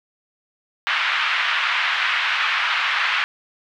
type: band-pass noise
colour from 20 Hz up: pink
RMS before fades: -21 dBFS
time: 0.87-3.24 s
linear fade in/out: 0 ms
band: 1200 to 3200 Hz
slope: 24 dB/octave
effects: none